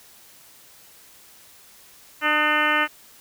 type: harmonic tone with a mistuned harmonic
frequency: 300 Hz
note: D4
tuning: 37 cents sharp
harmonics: 1 / 2 / 3 / 4 / 5 / 6 / 7 / 8 / 9 / 10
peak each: -30 / -30 / -28 / -24 / -25 / -24 / -27 / -30 / -30 / -30 dBFS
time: 2.21-2.88 s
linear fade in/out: 50 ms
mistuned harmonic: 4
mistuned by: +62 cents
effects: white hiss -50 dBFS RMS until 3.2 s